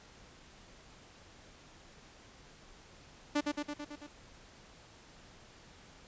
sawtooth tone with echo, 293.7 Hz, D4, in tune, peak -24 dBFS, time 3.35-3.41 s, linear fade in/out 10 ms, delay 110 ms, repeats 6, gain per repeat -3 dB, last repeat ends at 4.07 s, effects pink hiss -57 dBFS RMS until 6.07 s + resampled to 16000 Hz

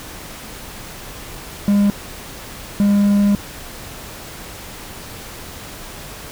triangle tone bursts at uneven times, 202.8 Hz, G#3, 41 cents flat, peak -9 dBFS, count 2, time 1.68-1.9 / 2.8-3.35 s, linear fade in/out 0 ms, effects pink hiss -34 dBFS RMS until 6.31 s

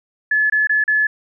sine tone with dropouts, 1718 Hz, A6, 42 cents flat, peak -13 dBFS, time 0.31-1.07 s, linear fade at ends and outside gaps 5 ms, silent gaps 0.499-0.522 / 0.672-0.694 / 0.84-0.878 s, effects none

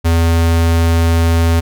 square tone, 83.2 Hz, E2, 17 cents sharp, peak -10 dBFS, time 0.04-1.61 s, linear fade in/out 20 ms, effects none

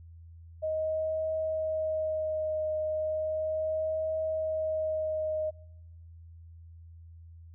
sine tone with vibrato, 626 Hz, D#5, 10 cents sharp, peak -28 dBFS, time 0.62-5.51 s, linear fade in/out 20 ms, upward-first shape triangle, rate 0.35 Hz, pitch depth 19 cents each way, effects noise-tail reverb RT60 0.9 s tail -25 dB re dry + added 83 Hz sine -47 dBFS peak until 7.54 s

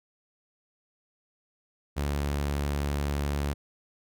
sawtooth tone, 71.7 Hz, D2, 41 cents flat, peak -23 dBFS, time 1.96-3.54 s, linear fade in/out 20 ms, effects none

